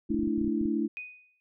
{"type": "chord", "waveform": "sine", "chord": "A suspended fourth", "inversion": "none", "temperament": "equal with one note detuned", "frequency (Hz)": [220, 293.7, 330.6], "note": ["A3", "D4", "E4"], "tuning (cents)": [0, 0, 5], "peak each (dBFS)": -30, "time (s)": [0.09, 0.88], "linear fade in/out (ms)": 20}
{"type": "clicks", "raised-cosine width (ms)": 5, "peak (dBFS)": -28, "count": 11, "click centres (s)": [0.105, 0.145, 0.192, 0.233, 0.275, 0.379, 0.415, 0.446, 0.478, 0.614, 0.656]}
{"type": "tone with exponential decay", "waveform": "sine", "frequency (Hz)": 2489, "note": "D#7", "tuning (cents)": 0, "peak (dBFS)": -33, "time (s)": [0.97, 1.4], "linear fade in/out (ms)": 0, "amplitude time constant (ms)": 93}
{"effects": []}